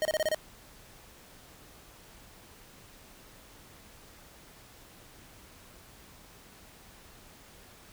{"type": "tone bursts", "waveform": "square", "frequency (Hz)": 622.3, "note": "D#5", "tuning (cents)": 0, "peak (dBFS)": -26, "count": 6, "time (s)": [0.02, 0.346], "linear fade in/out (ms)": 0, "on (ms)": 31, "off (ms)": 28, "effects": ["pink hiss -54 dBFS RMS until 7.92 s"]}